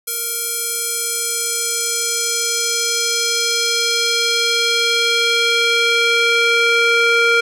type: tone with band-pass filter sweep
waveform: square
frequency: 466.2 Hz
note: A#4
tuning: in tune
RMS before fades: -17 dBFS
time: 0.07-7.41 s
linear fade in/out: 10 ms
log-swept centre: 12000 to 2000 Hz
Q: 1.4
effects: none